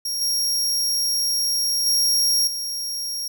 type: tone with level steps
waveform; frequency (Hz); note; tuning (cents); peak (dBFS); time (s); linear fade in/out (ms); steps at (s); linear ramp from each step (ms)
sawtooth; 5588; F8; 0; -21 / -17 / -14 / -23; 0.05-3.28; 5; 0.21 / 1.86 / 2.47; 5
effects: none